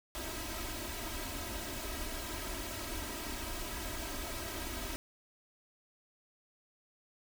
pink noise with comb filter, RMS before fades -40 dBFS, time 0.15-4.96 s, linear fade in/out 0 ms, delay 3.1 ms, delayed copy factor +0.95, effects none

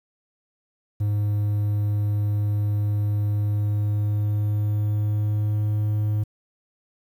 triangle tone with pitch glide, 103.83 to 105.77 Hz, G#2 to G#2, 0 to +32 cents, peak -18 dBFS, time 1-6.24 s, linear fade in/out 10 ms, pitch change +32 cents, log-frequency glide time 3.39-5.93 s, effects 9-bit

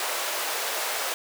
pink high-pass noise, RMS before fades -29 dBFS, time 0-1.14 s, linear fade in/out 2 ms, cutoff 500 Hz, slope 24 dB/octave, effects none

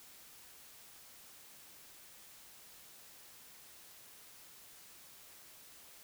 silence, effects white hiss -57 dBFS RMS until 6.03 s

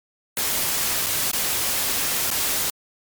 white noise with dropouts, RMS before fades -23 dBFS, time 0.37-2.7 s, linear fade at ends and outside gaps 1 ms, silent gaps 1.062-1.067 / 1.314-1.332 / 2.304-2.312 s, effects MP3 96 kbps

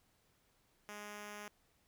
5% pulse tone, 207.7 Hz, G#3, in tune, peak -35 dBFS, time 0.89-1.48 s, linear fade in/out 0 ms, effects pink hiss -74 dBFS RMS until 1.87 s

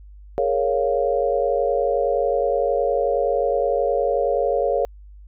sine chord, Bb minor seventh, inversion third, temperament equal, 415.3 / 466.2 / 554.4 / 698.5 Hz, Ab4 / Bb4 / Db5 / F5, 0 / 0 / 0 / 0 cents, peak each -25 / -23 / -21 / -25 dBFS, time 0.38-4.85 s, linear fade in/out 0 ms, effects added 50 Hz sine -40 dBFS peak until 5.27 s

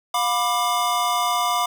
square chord, B diminished, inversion second, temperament just, 711.2 / 987.8 / 1185.3 Hz, F5 / B5 / D6, +31 / 0 / +16 cents, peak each -25 / -25 / -24 dBFS, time 0.14-1.66 s, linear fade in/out 5 ms, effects 9-bit

